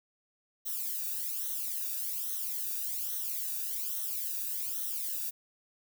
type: noise with flanger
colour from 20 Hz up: violet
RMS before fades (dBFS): -35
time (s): 0.65-5.31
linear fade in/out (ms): 20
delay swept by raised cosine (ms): 0.41 to 0.97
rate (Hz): 1.2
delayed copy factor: -0.95
effects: none